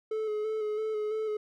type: tone with vibrato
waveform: triangle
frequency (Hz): 430.3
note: A4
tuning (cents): -39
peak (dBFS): -27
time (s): 0.11-1.37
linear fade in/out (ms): 5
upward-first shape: square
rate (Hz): 3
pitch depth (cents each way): 24
effects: none